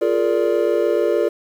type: chord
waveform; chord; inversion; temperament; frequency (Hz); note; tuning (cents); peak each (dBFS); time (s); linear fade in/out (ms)
triangle; Bb dominant seventh; second; just; 349.6 / 419.5 / 466.2 / 582.7; F4 / Ab4 / Bb4 / D5; +2 / +17 / 0 / -14; -19; 0.01-1.29; 10
effects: 8-bit